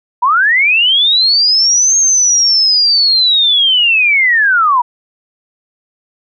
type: linear two-way sweep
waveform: sine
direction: up then down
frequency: 932.3 to 6480 to 932.3 Hz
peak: -7 dBFS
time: 0.22-4.82 s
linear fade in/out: 10 ms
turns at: 1.97 s
effects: none